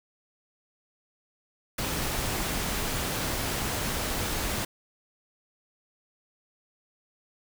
pink noise, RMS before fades -30 dBFS, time 1.78-4.65 s, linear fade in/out 5 ms, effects none

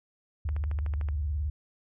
sine tone with vibrato, 73.42 Hz, D2, in tune, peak -27 dBFS, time 0.45-1.5 s, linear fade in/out 5 ms, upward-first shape square, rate 19 Hz, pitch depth 160 cents each way
click train, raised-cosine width 0.5 ms, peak -28 dBFS, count 9, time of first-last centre 0.49-1.087 s, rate 13.4 Hz
effects none

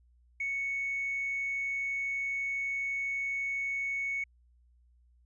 sine tone with hard clipping, 2217 Hz, C#7, in tune, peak -31 dBFS, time 0.4-4.24 s, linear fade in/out 5 ms, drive 1 dB, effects added 60 Hz sine -61 dBFS peak until 5.25 s + resampled to 22050 Hz

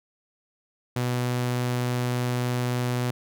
sawtooth tone, 123.47 Hz, B2, in tune, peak -20 dBFS, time 0.96-3.11 s, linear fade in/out 5 ms, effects none

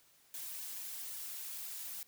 blue noise with flanger, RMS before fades -44 dBFS, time 0.34-2.03 s, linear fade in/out 2 ms, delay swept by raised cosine 1.5 to 4.7 ms, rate 3.7 Hz, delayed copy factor -0.8, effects white hiss -67 dBFS RMS until 2.07 s

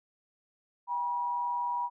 sine tone pair together, 804.1 / 966 Hz, G5 / B5, +44 / -39 cents, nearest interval minor third, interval 317 cents, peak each -40 / -29 dBFS, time 0.87-1.9 s, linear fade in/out 50 ms, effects none

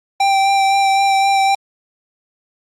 square tone with vibrato, 784 Hz, G5, in tune, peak -12 dBFS, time 0.2-1.55 s, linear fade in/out 5 ms, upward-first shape sine, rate 3.9 Hz, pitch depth 15 cents each way, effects low-pass 7000 Hz 12 dB/octave + Opus 48 kbps

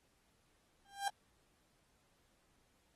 35% pulse tone with exponential growth, 797 Hz, G5, 28 cents sharp, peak -30 dBFS, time 0.85-1.08 s, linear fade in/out 2 ms, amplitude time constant 49 ms, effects pink hiss -75 dBFS RMS until 2.95 s + AAC 32 kbps

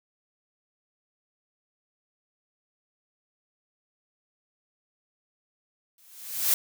blue noise with exponential growth, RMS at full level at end -20 dBFS, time 5.98-6.54 s, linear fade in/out 2 ms, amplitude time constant 120 ms, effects none

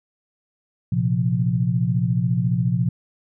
sine chord, Bb suspended second, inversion none, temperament equal, 116.54 / 130.81 / 174.61 Hz, Bb2 / C3 / F3, 0 / 0 / 0 cents, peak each -22 dBFS, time 0.92-2.89 s, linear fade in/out 5 ms, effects none

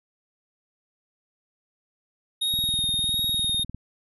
square tone with vibrato, 3729 Hz, A#7, in tune, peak -23 dBFS, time 2.41-3.64 s, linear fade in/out 10 ms, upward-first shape sine, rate 1.5 Hz, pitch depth 15 cents each way
click train, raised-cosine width 5 ms, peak -24 dBFS, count 25, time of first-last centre 2.54-3.746 s, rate 19.9 Hz
effects none

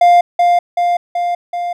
triangle tone with echo, 701 Hz, F5, 6 cents sharp, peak -3 dBFS, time 0.01-0.21 s, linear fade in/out 5 ms, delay 380 ms, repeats 4, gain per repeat -3 dB, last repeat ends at 1.73 s, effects none

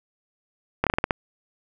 slowing click train, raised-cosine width 0.5 ms, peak -5 dBFS, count 7, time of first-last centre 0.84-1.108 s, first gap 27 ms, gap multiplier 1.2, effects none

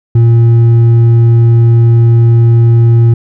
sine tone with hard clipping, 116.4 Hz, A#2, 2 cents flat, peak -4 dBFS, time 0.15-3.14 s, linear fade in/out 5 ms, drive 4 dB, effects none

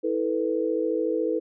sine chord, E suspended fourth, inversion none, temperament equal with one note detuned, 324 / 440 / 493.9 Hz, E4 / A4 / B4, -30 / 0 / 0 cents, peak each -27 dBFS, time 0.03-1.4 s, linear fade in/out 20 ms, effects none

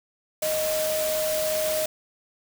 sine tone in noise, 622.3 Hz, D#5, in tune, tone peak -24 dBFS, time 0.42-1.86 s, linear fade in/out 5 ms, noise white, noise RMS -30 dBFS, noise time 0.42-1.86 s, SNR +3 dB, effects none

